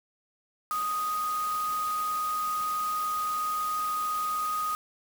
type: tone in noise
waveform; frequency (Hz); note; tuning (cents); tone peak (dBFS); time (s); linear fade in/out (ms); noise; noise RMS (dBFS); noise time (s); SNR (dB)
sine; 1244.5; D#6; 0; -27; 0.71-4.75; 0; white; -41; 0.71-4.75; +11
effects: none